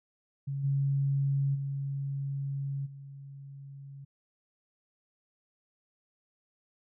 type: tone with level steps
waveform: sine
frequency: 138.59 Hz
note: C#3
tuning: in tune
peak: -31 / -25 / -31 / -43 dBFS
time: 0.47-4.05 s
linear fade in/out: 10 ms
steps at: 0.63 / 1.54 / 2.85 s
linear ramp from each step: 20 ms
effects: none